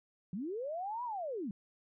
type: linear two-way sweep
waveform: sine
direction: up then down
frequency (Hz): 164.81 to 1000 to 177.3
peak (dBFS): -36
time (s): 0.33-1.51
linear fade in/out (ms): 2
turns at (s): 1.04
effects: none